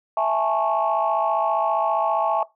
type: chord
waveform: sine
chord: A major seventh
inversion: second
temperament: just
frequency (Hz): 660 / 825 / 880 / 1100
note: E5 / G#5 / A5 / C#6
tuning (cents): +2 / -12 / 0 / -14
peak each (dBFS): -21 / -24 / -24 / -25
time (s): 0.17-2.43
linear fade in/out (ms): 2
effects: noise-tail reverb RT60 0.2 s tail -19 dB re dry + tanh soft clip ceiling -10 dBFS